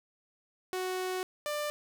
sawtooth tone pair in turn, 370 / 593.5 Hz, F#4 / D5, 0 / +18 cents, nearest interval minor sixth, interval 818 cents, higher second, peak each -28 dBFS, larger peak neither, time 0.73-1.23 / 1.46-1.7 s, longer first, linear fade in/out 0 ms, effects none

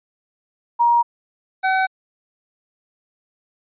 sine / 25% pulse tone pair in turn, 946 / 758.5 Hz, A#5 / F#5, +25 / +43 cents, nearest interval major third, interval 382 cents, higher first, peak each -12 dBFS, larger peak neither, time 0.79-1.03 / 1.63-1.87 s, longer neither, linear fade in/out 20 ms, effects resampled to 8000 Hz

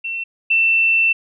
sine tone pair in turn, 2702 / 2680 Hz, E7 / E7, +42 / +28 cents, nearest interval unison, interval 14 cents, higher first, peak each -22 / -12 dBFS, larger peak second, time 0.04-0.24 / 0.5-1.13 s, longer second, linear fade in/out 10 ms, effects none

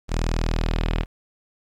sawtooth tone with low-pass filter sweep, 40.35 Hz, E1, 36 cents flat, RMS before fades -23 dBFS, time 0.08-1.06 s, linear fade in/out 50 ms, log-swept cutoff 7400 to 3000 Hz, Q 1.6, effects 9-bit

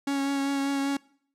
45% pulse tone with vibrato, 277.2 Hz, C#4, in tune, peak -25 dBFS, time 0.07-0.97 s, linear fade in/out 5 ms, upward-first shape triangle, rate 5.1 Hz, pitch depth 18 cents each way, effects noise-tail reverb RT60 0.6 s tail -23 dB re dry + low-pass 10000 Hz 12 dB/octave

